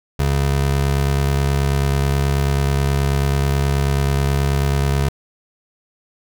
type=tone pair together; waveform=square; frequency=69.3 / 138.6 Hz; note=C#2 / C#3; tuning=0 / 0 cents; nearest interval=octave; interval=1200 cents; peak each=-19 dBFS; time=0.19-5.09 s; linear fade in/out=5 ms; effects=none